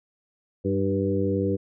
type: harmonic tone with a mistuned harmonic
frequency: 97.4 Hz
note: G2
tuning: 11 cents flat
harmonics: 1 / 2 / 3 / 4 / 5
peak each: -28 / -28 / -28 / -28 / -28 dBFS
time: 0.64-1.57 s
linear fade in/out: 20 ms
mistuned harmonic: 3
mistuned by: +31 cents
effects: none